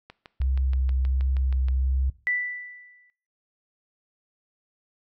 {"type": "click train", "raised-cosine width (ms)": 0.3, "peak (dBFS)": -26, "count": 11, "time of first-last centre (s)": [0.1, 1.685], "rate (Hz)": 6.31}
{"type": "tone with vibrato", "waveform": "sine", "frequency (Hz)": 65.41, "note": "C2", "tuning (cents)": 0, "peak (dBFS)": -21, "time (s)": [0.4, 2.1], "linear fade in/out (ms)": 5, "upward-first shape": "triangle", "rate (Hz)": 1.4, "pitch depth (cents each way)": 17}
{"type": "tone with exponential decay", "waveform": "sine", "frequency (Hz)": 1976, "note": "B6", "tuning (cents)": 0, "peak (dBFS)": -20, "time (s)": [2.27, 3.1], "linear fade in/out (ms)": 0, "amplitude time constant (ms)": 180}
{"effects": ["noise-tail reverb RT60 0.6 s tail -19 dB re dry"]}